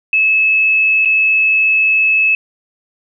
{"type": "tone with dropouts", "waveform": "sine", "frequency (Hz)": 2597, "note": "E7", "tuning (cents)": -26, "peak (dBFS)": -9, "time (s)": [0.13, 2.35], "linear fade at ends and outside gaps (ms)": 2, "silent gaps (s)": [1.05, 1.056], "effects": []}